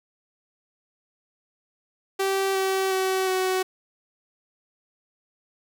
sawtooth tone with pitch steps, 387.8 / 383.1 / 378.5 / 373.9 Hz, G4 / G4 / F#4 / F#4, -19 / -40 / +39 / +18 cents, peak -18 dBFS, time 2.19-3.63 s, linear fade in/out 10 ms, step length 360 ms, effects 9-bit

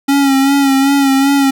square tone with vibrato, 274.7 Hz, C#4, 16 cents flat, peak -9 dBFS, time 0.08-1.51 s, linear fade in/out 10 ms, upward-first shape sine, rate 2.6 Hz, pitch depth 39 cents each way, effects none

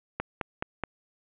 click train, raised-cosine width 0.5 ms, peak -14 dBFS, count 4, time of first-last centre 0.2-0.837 s, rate 4.71 Hz, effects resampled to 8000 Hz + 9-bit

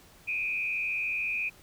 sine tone with frequency modulation, 2463 Hz, D#7, 18 cents flat, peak -28 dBFS, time 0.27-1.5 s, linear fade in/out 20 ms, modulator 94.1 Hz, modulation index 1.1, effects pink hiss -56 dBFS RMS until 1.62 s

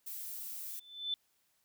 violet noise, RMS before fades -43 dBFS, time 0.06-0.8 s, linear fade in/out 10 ms
sine tone with exponential growth, 3520 Hz, A7, in tune, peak -30 dBFS, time 0.68-1.14 s, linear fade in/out 1 ms, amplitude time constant 100 ms
effects white hiss -75 dBFS RMS until 1.64 s

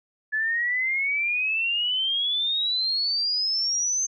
sine exponential sweep, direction up, 1715 to 6330 Hz, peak -22 dBFS, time 0.32-4.07 s, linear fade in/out 20 ms, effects none

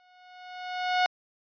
sawtooth tone with exponential growth, 729 Hz, F#5, 26 cents flat, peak -16 dBFS, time 0-1.06 s, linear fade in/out 0 ms, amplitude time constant 230 ms, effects resampled to 11025 Hz

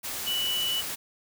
sine tone in noise, 2960 Hz, F#7, in tune, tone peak -26 dBFS, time 0.26-0.82 s, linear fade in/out 20 ms, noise white, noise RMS -34 dBFS, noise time 0.03-0.96 s, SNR +5 dB, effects none

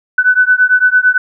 sine beating tone pair, 1494 / 1502.9 Hz, F#6 / F#6, +16 / +27 cents, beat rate 8.9 Hz, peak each -10 dBFS, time 0.18-1.18 s, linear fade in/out 5 ms, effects none

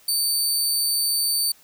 20% pulse tone, 4573 Hz, D8, 47 cents flat, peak -14 dBFS, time 0.08-1.52 s, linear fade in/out 5 ms, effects white hiss -54 dBFS RMS until 1.63 s

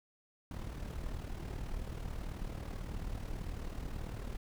brown noise with amplitude modulation, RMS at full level -38 dBFS, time 0.51-4.37 s, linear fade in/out 2 ms, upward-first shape sine, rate 38.3 Hz, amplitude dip 60%, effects none

